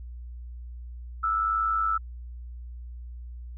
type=tone with amplitude modulation; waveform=sine; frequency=1319 Hz; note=E6; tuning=1 cent sharp; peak=-20 dBFS; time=1.23-1.98 s; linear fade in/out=10 ms; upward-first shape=sine; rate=101 Hz; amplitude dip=60%; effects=added 60 Hz sine -37 dBFS peak until 3.57 s